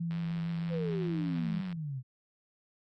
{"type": "tone with vibrato", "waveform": "sine", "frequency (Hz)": 167.2, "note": "E3", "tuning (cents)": 25, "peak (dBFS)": -31, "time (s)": [0, 1.61], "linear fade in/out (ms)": 10, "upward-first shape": "sine", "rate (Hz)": 6.5, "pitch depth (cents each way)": 14}
{"type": "click train", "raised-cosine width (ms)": 0.3, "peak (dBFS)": -32, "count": 157, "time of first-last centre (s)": [0.11, 1.727], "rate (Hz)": 96.5}
{"type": "exponential sweep", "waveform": "sine", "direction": "down", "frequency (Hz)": [528, 123.47], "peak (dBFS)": -34, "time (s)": [0.69, 2.03], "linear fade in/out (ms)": 50}
{"effects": ["AAC 48 kbps"]}